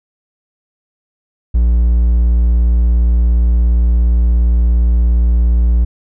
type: tone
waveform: triangle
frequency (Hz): 58.6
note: A#1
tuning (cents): +10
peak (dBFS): -6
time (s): 1.54-5.85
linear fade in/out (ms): 10
effects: none